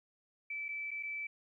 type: tone with dropouts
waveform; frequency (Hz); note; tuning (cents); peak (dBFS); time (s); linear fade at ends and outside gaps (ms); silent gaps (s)
sine; 2315; D7; -25; -37; 0.5-1.27; 5; 0.684-0.688 / 0.908-0.913 / 1.028-1.032
effects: 13-bit